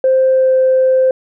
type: tone with pitch glide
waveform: sine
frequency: 523.3 to 520.3 Hz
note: C5 to C5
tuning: 0 to -10 cents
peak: -7 dBFS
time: 0.04-1.11 s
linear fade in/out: 2 ms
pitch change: -10 cents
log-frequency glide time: 0.31-0.55 s
effects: tanh soft clip ceiling -4 dBFS